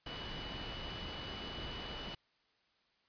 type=tone in noise; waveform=sine; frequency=2955 Hz; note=F#7; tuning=3 cents flat; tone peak=-47 dBFS; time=0.06-2.15 s; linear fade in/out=5 ms; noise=pink; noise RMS=-44 dBFS; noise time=0.06-2.15 s; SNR=-6 dB; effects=white hiss -74 dBFS RMS until 3.08 s + resampled to 11025 Hz